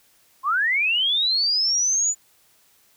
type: linear sweep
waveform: sine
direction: up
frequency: 1024 to 7040 Hz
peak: -18 dBFS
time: 0.43-2.15 s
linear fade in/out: 50 ms
effects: white hiss -59 dBFS RMS until 2.96 s